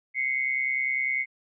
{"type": "tone pair together", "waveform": "sine", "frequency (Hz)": [2070, 2200], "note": ["C7", "C#7"], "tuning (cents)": [-19, -14], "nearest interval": "minor second", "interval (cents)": 105, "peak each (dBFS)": -27, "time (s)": [0.14, 1.26], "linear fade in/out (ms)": 50, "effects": []}